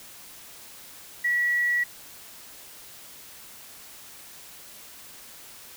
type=tone; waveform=sine; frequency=1935 Hz; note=B6; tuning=36 cents flat; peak=-21 dBFS; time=1.24-1.84 s; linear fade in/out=10 ms; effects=white hiss -46 dBFS RMS until 5.76 s